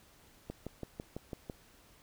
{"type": "click train", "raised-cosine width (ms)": 2, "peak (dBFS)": -26, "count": 7, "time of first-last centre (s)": [0.5, 1.498], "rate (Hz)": 6.01, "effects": ["pink hiss -62 dBFS RMS until 2.02 s"]}